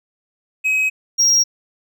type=tone pair in turn; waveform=triangle; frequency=2541 / 5621 Hz; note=D#7 / F8; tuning=+36 / +10 cents; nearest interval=octave + major second; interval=1374 cents; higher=second; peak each=-13 / -10 dBFS; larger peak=second; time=0.64-0.9 / 1.18-1.44 s; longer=neither; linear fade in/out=20 ms; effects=none